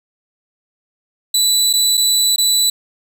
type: tone with dropouts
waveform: 25% pulse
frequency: 3967 Hz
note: B7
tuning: 7 cents sharp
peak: -8 dBFS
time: 1.34-2.7 s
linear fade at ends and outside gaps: 5 ms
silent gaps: 1.73-1.735 / 1.972-1.975 / 2.361-2.381 s
effects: none